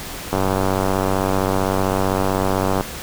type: click train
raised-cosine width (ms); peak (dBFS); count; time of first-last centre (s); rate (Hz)
1; -5; 238; 0.33-2.809; 95.6
effects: pink hiss -31 dBFS RMS until 3.02 s